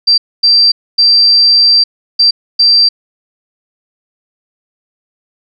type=tone bursts at uneven times; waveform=sine; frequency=4699 Hz; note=D8; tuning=in tune; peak=-4 dBFS; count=5; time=0.07-0.18 / 0.43-0.72 / 0.98-1.84 / 2.19-2.31 / 2.59-2.89 s; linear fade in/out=10 ms; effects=none